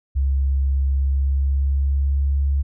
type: tone with pitch glide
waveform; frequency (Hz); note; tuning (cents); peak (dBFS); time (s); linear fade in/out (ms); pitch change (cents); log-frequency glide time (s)
sine; 68 to 69.67; C#2 to C#2; -33 to +9; -16; 0.15-2.63; 20; +42; 0.94-2.46
effects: none